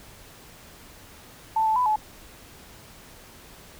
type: tone with pitch steps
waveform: sine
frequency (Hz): 884 / 875 / 997 / 858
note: A5 / A5 / B5 / A5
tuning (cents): +8 / -10 / +16 / -44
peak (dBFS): -19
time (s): 1.56-1.96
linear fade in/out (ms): 5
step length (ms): 100
effects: pink hiss -48 dBFS RMS until 3.79 s